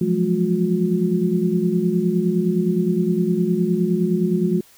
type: tone cluster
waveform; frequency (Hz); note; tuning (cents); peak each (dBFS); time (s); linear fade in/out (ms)
sine; 171.9 / 181.6 / 211.3 / 360.4; F3 / F#3 / G#3 / F#4; -27 / -32 / +30 / -45; -22; 0.01-4.61; 5
effects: white hiss -51 dBFS RMS until 4.77 s